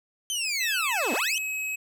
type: linear two-way sweep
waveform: 20% pulse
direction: down then up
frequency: 3136 to 211.5 to 3136 Hz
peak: -21 dBFS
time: 0.3-1.38 s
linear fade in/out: 0 ms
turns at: 1.13 s
type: tone with pitch glide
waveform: square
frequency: 2620 to 2557 Hz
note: E7 to D#7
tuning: -11 to +47 cents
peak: -29 dBFS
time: 0.6-1.76 s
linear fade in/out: 10 ms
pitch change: -42 cents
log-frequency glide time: 0.77-1.48 s
effects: none